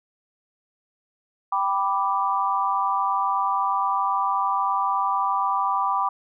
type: chord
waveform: sine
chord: G major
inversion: none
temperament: equal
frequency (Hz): 784 / 987.8 / 1174.7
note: G5 / B5 / D6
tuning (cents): 0 / 0 / 0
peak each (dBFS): -26 / -24 / -24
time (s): 1.52-6.09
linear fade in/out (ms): 5
effects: none